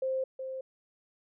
sine tone pair in turn, 525 / 525 Hz, C5 / C5, +6 / +6 cents, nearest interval unison, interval 0 cents, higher neither, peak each -28 / -35 dBFS, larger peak first, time 0.02-0.24 / 0.39-0.61 s, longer neither, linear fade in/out 5 ms, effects none

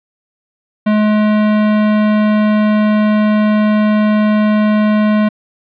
sine tone with hard clipping, 212.3 Hz, G#3, 38 cents sharp, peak -11 dBFS, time 0.86-5.29 s, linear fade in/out 10 ms, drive 18 dB, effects resampled to 11025 Hz

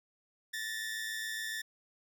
sawtooth tone pair together, 1760 / 1867 Hz, A6 / A#6, 0 / +2 cents, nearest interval minor second, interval 102 cents, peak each -34 / -38 dBFS, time 0.53-1.62 s, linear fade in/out 10 ms, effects none

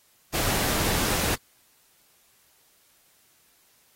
pink noise, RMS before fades -26 dBFS, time 0.33-1.36 s, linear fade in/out 20 ms, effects white hiss -62 dBFS RMS until 3.95 s + AAC 48 kbps

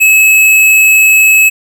square tone, 2584 Hz, E7, 35 cents flat, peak -4 dBFS, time 0-1.5 s, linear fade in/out 20 ms, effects none

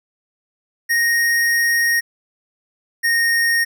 square tone pair in turn, 1864.7 / 1854.3 Hz, A#6 / A#6, 0 / -10 cents, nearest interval unison, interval 10 cents, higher first, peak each -15 dBFS, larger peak neither, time 0.89-2.01 / 3.03-3.65 s, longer first, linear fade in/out 20 ms, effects none

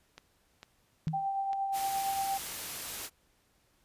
click train, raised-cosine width 0.2 ms, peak -29 dBFS, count 5, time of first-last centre 0.18-1.982 s, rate 2.22 Hz
sine tone with exponential decay, 158.5 Hz, D#3, 32 cents sharp, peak -25 dBFS, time 1.07-1.27 s, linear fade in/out 0 ms, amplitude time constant 43 ms
sine tone with tremolo, 784 Hz, G5, in tune, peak -28 dBFS, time 1.13-2.38 s, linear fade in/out 10 ms, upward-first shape triangle, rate 8.6 Hz, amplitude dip 40%
white noise, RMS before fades -39 dBFS, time 1.72-3.1 s, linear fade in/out 50 ms
effects pink hiss -70 dBFS RMS until 3.84 s + resampled to 32000 Hz

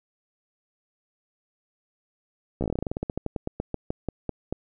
slowing click train, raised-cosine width 2 ms, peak -14 dBFS, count 25, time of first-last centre 2.61-4.526 s, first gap 14 ms, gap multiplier 1.13, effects none

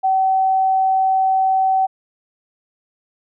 sine tone, 763 Hz, G5, 47 cents flat, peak -13 dBFS, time 0.03-1.87 s, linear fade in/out 20 ms, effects none

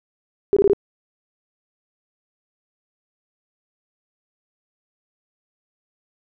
sine tone bursts, 400 Hz, G4, 35 cents sharp, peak -12 dBFS, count 4, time 0.53-0.733 s, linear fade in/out 0 ms, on 35 ms, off 21 ms, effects none

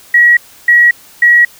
sine tone bursts, 1914 Hz, A#6, 45 cents sharp, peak -3 dBFS, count 3, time 0.14-1.45 s, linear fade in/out 5 ms, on 230 ms, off 310 ms, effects white hiss -40 dBFS RMS until 1.59 s

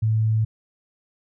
sine tone, 110 Hz, A2, in tune, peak -17 dBFS, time 0.02-0.45 s, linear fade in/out 10 ms, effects none

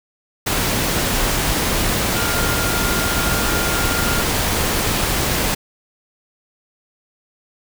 sine tone in noise, 1405 Hz, F6, 10 cents sharp, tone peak -25 dBFS, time 2.15-4.22 s, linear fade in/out 10 ms, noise pink, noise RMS -19 dBFS, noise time 0.46-5.55 s, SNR -9 dB, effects none

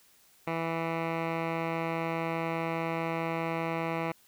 10% pulse tone with low-pass filter, 164.81 Hz, E3, in tune, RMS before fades -32 dBFS, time 0.47-4.12 s, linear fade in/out 5 ms, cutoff 2000 Hz, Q 2.1, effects white hiss -62 dBFS RMS until 4.27 s

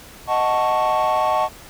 triangle chord, D# half-diminished seventh, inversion none, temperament equal, 622.3 / 740 / 880 / 1108.7 Hz, D#5 / F#5 / A5 / C#6, 0 / 0 / 0 / 0 cents, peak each -19 dBFS, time 0.27-1.49 s, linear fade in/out 50 ms, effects tanh soft clip ceiling -10 dBFS + pink hiss -42 dBFS RMS until 1.69 s

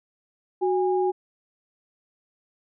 sine tone pair together, 370 / 816.8 Hz, F#4 / G#5, 0 / -29 cents, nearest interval octave + major second, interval 1371 cents, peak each -21 / -26 dBFS, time 0.61-1.12 s, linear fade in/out 20 ms, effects none

